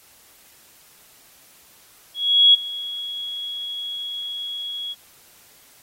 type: tone with ADSR envelope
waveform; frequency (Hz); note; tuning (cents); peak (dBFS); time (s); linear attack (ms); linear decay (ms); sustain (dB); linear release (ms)
sine; 3332; G#7; +5; -8; 2.14-4.95; 400; 14; -19; 32
effects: white hiss -52 dBFS RMS until 5.82 s + AAC 48 kbps